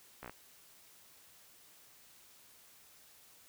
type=slowing click train; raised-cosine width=0.5 ms; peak=-30 dBFS; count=5; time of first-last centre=0.23-0.296 s; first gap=15 ms; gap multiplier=1.06; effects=white hiss -61 dBFS RMS until 3.48 s